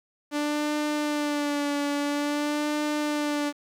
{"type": "tone with vibrato", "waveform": "sawtooth", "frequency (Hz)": 293.2, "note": "D4", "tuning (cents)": -3, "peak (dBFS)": -21, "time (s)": [0.31, 3.53], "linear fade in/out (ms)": 50, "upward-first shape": "sine", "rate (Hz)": 0.49, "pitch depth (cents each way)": 35, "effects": ["low-pass 9000 Hz 12 dB/octave", "9-bit"]}